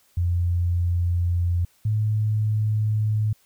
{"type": "tone pair in turn", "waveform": "sine", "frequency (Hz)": [87.31, 107.42], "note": ["F2", "A2"], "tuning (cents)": [0, -41], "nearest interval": "major third", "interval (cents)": 359, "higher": "second", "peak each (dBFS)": -19, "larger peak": "neither", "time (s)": [[0.17, 1.65], [1.85, 3.33]], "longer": "neither", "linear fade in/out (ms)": 5, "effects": ["white hiss -61 dBFS RMS until 3.45 s"]}